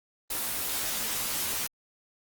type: noise with comb filter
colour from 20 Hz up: white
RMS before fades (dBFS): -31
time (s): 0.3-1.67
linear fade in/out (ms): 5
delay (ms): 15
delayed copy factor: -0.9
effects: Opus 24 kbps